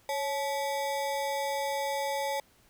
square ring-modulated tone, 707 Hz, F5, 21 cents sharp, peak -27 dBFS, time 0.09-2.4 s, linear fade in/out 2 ms, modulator 154 Hz, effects pink hiss -63 dBFS RMS until 2.69 s

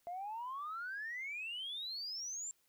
sine exponential sweep, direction up, 680 to 7459 Hz, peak -39 dBFS, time 0.07-2.51 s, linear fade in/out 0 ms, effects tanh soft clip ceiling -36 dBFS + white hiss -75 dBFS RMS until 2.68 s

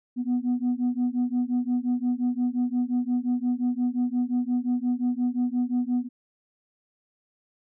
sine beating tone pair, 243.8 / 249.5 Hz, B3 / B3, -22 / +18 cents, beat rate 5.7 Hz, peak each -24 dBFS, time 0.16-6.09 s, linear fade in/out 50 ms, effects tanh soft clip ceiling -19 dBFS

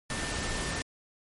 sine tone in noise, 1792 Hz, A6, 31 cents sharp, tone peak -40 dBFS, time 0.1-0.82 s, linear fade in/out 0 ms, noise pink, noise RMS -33 dBFS, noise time 0.1-0.82 s, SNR -10 dB, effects MP3 48 kbps

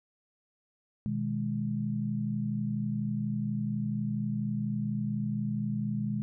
sine chord, G# minor, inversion first, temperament equal, 123.47 / 155.56 / 207.7 Hz, B2 / D#3 / G#3, 0 / 0 / 0 cents, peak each -34 / -36 / -31 dBFS, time 1.06-6.22 s, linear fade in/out 0 ms, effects none

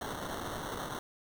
blue noise with sample-and-hold, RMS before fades -39 dBFS, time 0.01-0.99 s, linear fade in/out 2 ms, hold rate 2450 Hz, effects none

